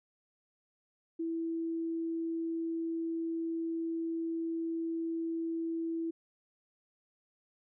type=tone; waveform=sine; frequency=329.6 Hz; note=E4; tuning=in tune; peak=-32 dBFS; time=1.19-6.11 s; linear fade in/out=10 ms; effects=none